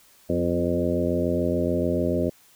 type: harmonic tone with a mistuned harmonic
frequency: 86.9 Hz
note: F2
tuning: 8 cents flat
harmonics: 1 / 2 / 3 / 4 / 5 / 6 / 7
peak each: -30 / -29 / -27 / -28 / -31 / -29 / -29 dBFS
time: 0.29-2.3 s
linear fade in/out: 10 ms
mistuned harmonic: 3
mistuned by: -34 cents
effects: white hiss -56 dBFS RMS until 2.55 s